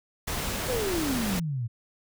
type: noise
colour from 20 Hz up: pink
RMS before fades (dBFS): -31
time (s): 0.27-1.4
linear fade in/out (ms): 10
type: exponential sweep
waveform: sine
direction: down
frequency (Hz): 528 to 110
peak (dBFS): -27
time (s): 0.68-1.68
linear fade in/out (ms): 20
effects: none